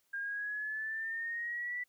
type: exponential sweep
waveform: sine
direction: up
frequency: 1605 to 1975.5 Hz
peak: -35 dBFS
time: 0.13-1.84 s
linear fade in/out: 10 ms
effects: white hiss -75 dBFS RMS until 1.88 s